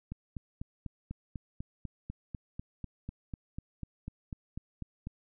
click train, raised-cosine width 5 ms, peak -26 dBFS, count 21, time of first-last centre 0.12-5.07 s, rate 4.04 Hz, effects none

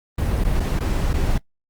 brown noise with dropouts, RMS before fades -20 dBFS, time 0.18-1.38 s, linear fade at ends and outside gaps 5 ms, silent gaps 0.44-0.447 / 0.598-0.602 / 0.792-0.805 / 1.133-1.139 s, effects noise-tail reverb RT60 0.1 s tail -21 dB re dry + Opus 32 kbps

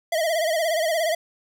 square tone with vibrato, 649 Hz, E5, 27 cents flat, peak -21 dBFS, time 0.12-1.15 s, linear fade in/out 5 ms, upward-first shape sine, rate 17 Hz, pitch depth 92 cents each way, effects none

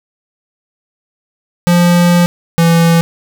square tone pair in turn, 174.61 / 167.38 Hz, F3 / E3, 0 / +27 cents, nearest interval minor second, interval 73 cents, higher first, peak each -7 dBFS, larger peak neither, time 1.67-2.26 / 2.58-3.01 s, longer first, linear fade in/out 0 ms, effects none

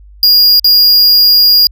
square tone with dropouts, 4844 Hz, D#8, 47 cents flat, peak -4 dBFS, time 0.23-1.67 s, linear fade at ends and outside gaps 1 ms, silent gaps 0.596-0.644 s, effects added 50 Hz sine -34 dBFS peak until 1.71 s

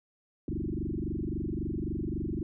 sine tone with frequency modulation, 196 Hz, G3, in tune, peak -30 dBFS, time 0.48-2.43 s, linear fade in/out 2 ms, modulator 23.7 Hz, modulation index 6.7, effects none

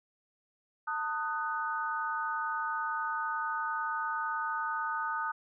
sine chord, D# diminished, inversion second, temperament just, 896 / 1244.5 / 1493.4 Hz, A5 / D#6 / F#6, +31 / 0 / +16 cents, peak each -36 / -34 / -36 dBFS, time 0.87-5.32 s, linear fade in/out 10 ms, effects none

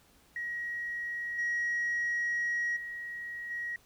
sine tone with level steps, 1900 Hz, A#6, 33 cents sharp, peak -33 / -27 / -37 / -33 dBFS, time 0.36-3.76 s, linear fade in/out 2 ms, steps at 1.38 / 2.76 / 3.5 s, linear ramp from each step 10 ms, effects tanh soft clip ceiling -26 dBFS + pink hiss -63 dBFS RMS until 3.85 s

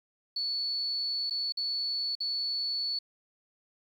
sine tone with dropouts, 4435 Hz, C#8, in tune, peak -29 dBFS, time 0.36-2.99 s, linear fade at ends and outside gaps 5 ms, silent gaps 1.299-1.307 / 1.523-1.571 / 2.153-2.203 s, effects 10-bit

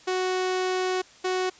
sawtooth tone pair in turn, 370 / 370 Hz, F#4 / F#4, 0 / 0 cents, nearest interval unison, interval 0 cents, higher neither, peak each -20 dBFS, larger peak neither, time 0.07-1.02 / 1.24-1.5 s, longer first, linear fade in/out 10 ms, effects white hiss -52 dBFS RMS until 1.59 s + resampled to 16000 Hz

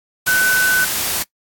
sine tone in noise, 1507 Hz, F#6, 31 cents sharp, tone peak -13 dBFS, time 0.27-0.85 s, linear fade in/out 10 ms, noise white, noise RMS -20 dBFS, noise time 0.26-1.23 s, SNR +4 dB, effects noise-tail reverb RT60 0.1 s tail -20 dB re dry + AAC 64 kbps

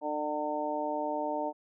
harmonic tone, 150 Hz, D3, 37 cents sharp, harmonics 2 / 3 / 4 / 5 / 6, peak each -37 / -41 / -34 / -38 / -35 dBFS, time 0.01-1.53 s, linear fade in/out 50 ms, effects none

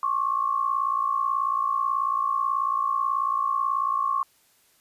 sine tone pair together, 1083 / 1141.3 Hz, C#6 / D6, -41 / -50 cents, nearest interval minor second, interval 91 cents, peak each -24 / -26 dBFS, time 0.03-4.23 s, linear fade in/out 2 ms, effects white hiss -62 dBFS RMS until 4.8 s + resampled to 32000 Hz

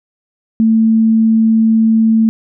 sine tone, 223 Hz, A3, 23 cents sharp, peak -7 dBFS, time 0.6-2.29 s, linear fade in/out 0 ms, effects none

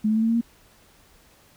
sine tone with pitch steps, 214.1 / 217.8 / 221.7 / 225.5 / 229.5 / 233.5 Hz, A3 / A3 / A3 / A3 / A#3 / A#3, -47 / -17 / +13 / +43 / -27 / +3 cents, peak -18 dBFS, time 0.04-0.412 s, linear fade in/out 10 ms, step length 62 ms, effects pink hiss -56 dBFS RMS until 1.56 s

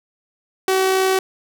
sawtooth tone with amplitude modulation, 379.3 Hz, F#4, 43 cents sharp, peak -10 dBFS, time 0.68-1.19 s, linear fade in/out 2 ms, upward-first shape sine, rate 62.9 Hz, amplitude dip 25%, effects none

